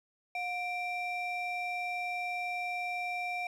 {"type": "ring-modulated tone", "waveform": "triangle", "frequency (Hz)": 1537, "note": "G6", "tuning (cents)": -35, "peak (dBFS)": -28, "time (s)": [0.35, 3.47], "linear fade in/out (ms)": 2, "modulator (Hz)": 819, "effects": []}